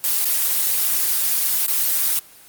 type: noise with dropouts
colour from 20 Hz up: blue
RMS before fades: -19 dBFS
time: 0.04-2.19 s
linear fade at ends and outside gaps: 1 ms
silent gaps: 0.247-0.255 / 1.665-1.68 s
effects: white hiss -46 dBFS RMS until 2.48 s + Opus 24 kbps